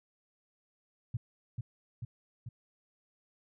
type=tone with echo; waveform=sine; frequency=118.4 Hz; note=A#2; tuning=27 cents sharp; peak=-30 dBFS; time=1.14-1.17 s; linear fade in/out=5 ms; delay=440 ms; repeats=3; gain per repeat=-3 dB; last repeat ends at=2.49 s; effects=none